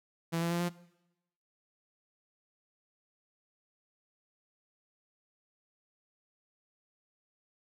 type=tone with pitch steps; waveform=sawtooth; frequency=166.5 / 169.31 / 172.17 / 175.08 Hz; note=E3 / E3 / F3 / F3; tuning=+18 / +47 / -24 / +5 cents; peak=-26 dBFS; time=0.32-0.696 s; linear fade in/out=20 ms; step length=94 ms; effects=noise-tail reverb RT60 0.9 s tail -20 dB re dry